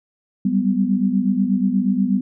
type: tone cluster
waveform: sine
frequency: 191.6 / 199.9 / 249.4 Hz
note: G3 / G3 / B3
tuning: -39 / +34 / +17 cents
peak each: -20 dBFS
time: 0.45-2.21 s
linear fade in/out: 5 ms
effects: none